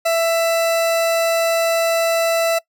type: tone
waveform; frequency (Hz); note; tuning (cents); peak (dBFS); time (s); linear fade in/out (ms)
40% pulse; 664; E5; +12; -14; 0.05-2.59; 10
effects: noise-tail reverb RT60 0.1 s tail -22 dB re dry